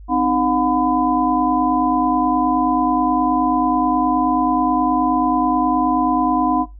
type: tone cluster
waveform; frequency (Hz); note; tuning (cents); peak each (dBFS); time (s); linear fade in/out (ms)
sine; 258.9 / 308.3 / 724 / 1006; C4 / D#4 / F#5 / B5; -18 / -16 / -38 / +32; -20; 0.08-6.66; 50
effects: noise-tail reverb RT60 0.2 s tail -18 dB re dry + added 50 Hz sine -35 dBFS peak until 6.79 s